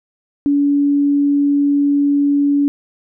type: tone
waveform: sine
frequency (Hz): 285.2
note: C#4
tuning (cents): +49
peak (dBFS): -11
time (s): 0.46-2.68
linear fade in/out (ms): 0
effects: none